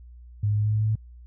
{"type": "tone with pitch steps", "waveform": "sine", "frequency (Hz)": [103.83, 104.67, 105.52, 106.38, 107.24, 108.11, 108.99], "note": ["G#2", "G#2", "G#2", "G#2", "A2", "A2", "A2"], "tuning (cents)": [0, 14, 28, 42, -44, -30, -16], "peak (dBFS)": -20, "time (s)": [0.43, 0.955], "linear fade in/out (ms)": 5, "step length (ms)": 75, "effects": ["added 60 Hz sine -43 dBFS peak until 1.26 s"]}